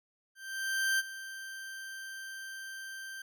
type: tone with ADSR envelope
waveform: 40% pulse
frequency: 1568 Hz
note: G6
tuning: in tune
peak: -25 dBFS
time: 0.35-3.22 s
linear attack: 640 ms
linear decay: 30 ms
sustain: -15 dB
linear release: 4 ms
effects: none